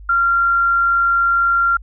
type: tone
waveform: sine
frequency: 1381 Hz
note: F6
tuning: 20 cents flat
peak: -12 dBFS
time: 0.09-1.77 s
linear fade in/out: 5 ms
effects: added 50 Hz sine -34 dBFS peak until 1.82 s